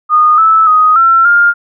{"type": "tone with pitch steps", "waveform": "sine", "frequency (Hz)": [1229, 1310, 1251, 1350, 1407], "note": ["D#6", "E6", "D#6", "E6", "F6"], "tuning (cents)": [-22, -11, 9, 41, 12], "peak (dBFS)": -4, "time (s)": [0.09, 1.54], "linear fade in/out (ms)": 50, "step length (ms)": 290, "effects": []}